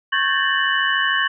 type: tone cluster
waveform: sine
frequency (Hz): 1096 / 1562 / 1714 / 1807 / 2972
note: C#6 / G6 / A6 / A6 / F#7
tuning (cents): -20 / -7 / -46 / +46 / +7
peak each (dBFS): -23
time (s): 0.12-1.28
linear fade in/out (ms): 10
effects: none